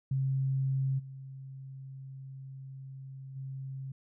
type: tone with level steps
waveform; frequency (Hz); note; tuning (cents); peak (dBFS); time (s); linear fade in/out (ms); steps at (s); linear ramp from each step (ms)
sine; 134.1; C3; +43; -27 / -42 / -37; 0.11-3.92; 5; 0.98 / 3.35; 20
effects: none